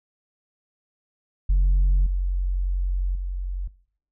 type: tone with level steps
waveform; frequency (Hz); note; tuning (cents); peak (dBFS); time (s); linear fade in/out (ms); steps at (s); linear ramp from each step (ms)
sine; 45.54; F#1; -27; -13 / -20 / -25; 1.49-3.68; 10; 2.06 / 3.15; 5
effects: noise-tail reverb RT60 0.6 s tail -21 dB re dry + tanh soft clip ceiling -14 dBFS